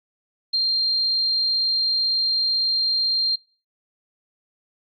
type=tone; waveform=sine; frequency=4186 Hz; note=C8; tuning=in tune; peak=-18 dBFS; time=0.53-3.36 s; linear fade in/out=10 ms; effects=noise-tail reverb RT60 0.4 s tail -25 dB re dry + AAC 48 kbps